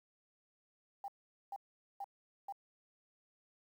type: tone bursts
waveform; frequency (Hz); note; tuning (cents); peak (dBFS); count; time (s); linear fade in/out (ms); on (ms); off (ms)
sine; 797; G5; +28; -40; 4; 1.04-2.524; 2; 41; 440
effects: 11-bit